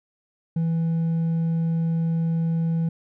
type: tone with hard clipping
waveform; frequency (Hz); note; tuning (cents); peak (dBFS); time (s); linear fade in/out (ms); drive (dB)
sine; 164.81; E3; 0; -21; 0.56-2.89; 5; 2
effects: none